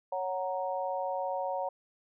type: chord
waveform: sine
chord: F# major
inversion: second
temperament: equal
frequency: 554.4 / 740 / 932.3 Hz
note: C#5 / F#5 / A#5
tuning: 0 / 0 / 0 cents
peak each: -34 / -35 / -36 dBFS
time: 0.12-1.69 s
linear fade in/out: 5 ms
effects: none